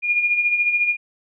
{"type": "tone with tremolo", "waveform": "sine", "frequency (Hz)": 2426, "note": "D#7", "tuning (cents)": -44, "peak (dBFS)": -14, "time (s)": [0.02, 0.97], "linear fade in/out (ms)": 50, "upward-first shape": "sine", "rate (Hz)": 14, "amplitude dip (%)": 55, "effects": []}